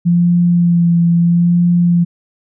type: tone with vibrato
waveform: sine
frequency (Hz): 172.2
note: F3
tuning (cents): -24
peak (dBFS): -8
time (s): 0.05-2.05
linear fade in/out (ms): 20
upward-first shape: sine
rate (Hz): 0.76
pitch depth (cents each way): 21
effects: none